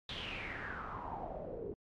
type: noise with low-pass filter sweep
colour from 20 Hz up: pink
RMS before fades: -43 dBFS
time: 0.09-1.74 s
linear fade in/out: 2 ms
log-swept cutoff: 3600 to 390 Hz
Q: 6.7
effects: AAC 64 kbps